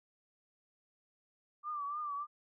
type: tone with vibrato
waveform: sine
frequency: 1174.7 Hz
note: D6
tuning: in tune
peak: -36 dBFS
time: 1.63-2.27 s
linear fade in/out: 50 ms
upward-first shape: triangle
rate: 3.4 Hz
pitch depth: 79 cents each way
effects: none